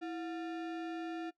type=tone with sample-and-hold; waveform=sine; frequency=329.6 Hz; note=E4; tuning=in tune; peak=-37 dBFS; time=0.01-1.31 s; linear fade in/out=20 ms; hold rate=1050 Hz; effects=noise-tail reverb RT60 0.1 s tail -19 dB re dry + low-pass 3000 Hz 12 dB/octave